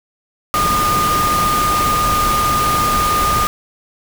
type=tone in noise; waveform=sine; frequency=1219 Hz; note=D#6; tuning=36 cents flat; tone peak=-14 dBFS; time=0.54-3.47 s; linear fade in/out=0 ms; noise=pink; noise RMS=-20 dBFS; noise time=0.54-3.47 s; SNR=+3 dB; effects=none